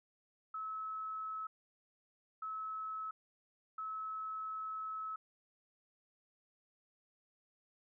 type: tone bursts at uneven times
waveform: sine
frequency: 1295 Hz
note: E6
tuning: 31 cents flat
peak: -39 dBFS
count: 3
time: 0.54-1.47 / 2.42-3.11 / 3.78-5.16 s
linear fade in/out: 5 ms
effects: none